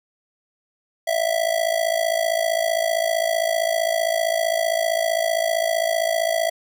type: tone with amplitude modulation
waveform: square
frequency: 659.3 Hz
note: E5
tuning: in tune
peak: -16 dBFS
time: 1.07-6.5 s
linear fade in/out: 10 ms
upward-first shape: sine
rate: 55.4 Hz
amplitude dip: 85%
effects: none